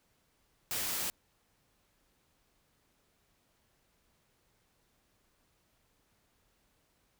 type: noise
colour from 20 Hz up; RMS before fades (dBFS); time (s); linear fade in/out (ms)
white; -35; 0.71-1.1; 0
effects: pink hiss -73 dBFS RMS until 7.19 s